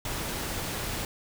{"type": "noise", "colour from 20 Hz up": "pink", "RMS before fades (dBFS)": -33, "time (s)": [0.05, 1.05], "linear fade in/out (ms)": 2, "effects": []}